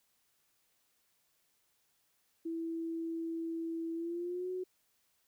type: tone with pitch glide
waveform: sine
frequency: 329.6 to 367.8 Hz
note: E4 to F#4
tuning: 0 to -10 cents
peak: -35 dBFS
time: 2.45-4.64 s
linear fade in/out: 10 ms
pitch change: +190 cents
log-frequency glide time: 3.94-4.5 s
effects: white hiss -75 dBFS RMS until 5.27 s